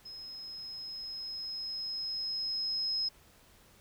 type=tone with level ramp; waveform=sine; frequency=5130 Hz; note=E8; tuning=48 cents flat; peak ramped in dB=-43 to -29 dBFS; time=0.05-3.09 s; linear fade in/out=10 ms; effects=pink hiss -61 dBFS RMS until 3.8 s